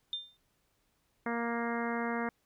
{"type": "tone with exponential decay", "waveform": "sine", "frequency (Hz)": 3600, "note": "A7", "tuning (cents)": 39, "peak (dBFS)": -30, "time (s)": [0.13, 0.37], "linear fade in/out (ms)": 1, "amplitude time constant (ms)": 52}
{"type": "harmonic tone", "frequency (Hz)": 234.2, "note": "A#3", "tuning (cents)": 8, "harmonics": [1, 2, 3, 4, 5, 6, 7, 8, 9], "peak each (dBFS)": [-35, -38, -40, -41, -42, -43, -43, -44, -45], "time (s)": [1.26, 2.29], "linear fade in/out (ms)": 2}
{"effects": ["pink hiss -75 dBFS RMS until 2.45 s"]}